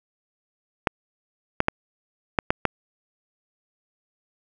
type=clicks; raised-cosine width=0.5 ms; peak=-3 dBFS; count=6; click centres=0.872 / 1.604 / 1.684 / 2.388 / 2.505 / 2.653 s; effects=none